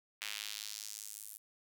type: tone with high-pass filter sweep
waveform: square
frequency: 52.6 Hz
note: G#1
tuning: 23 cents sharp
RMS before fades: -45 dBFS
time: 0.21-1.38 s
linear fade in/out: 10 ms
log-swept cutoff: 2400 to 11000 Hz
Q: 1.4
effects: none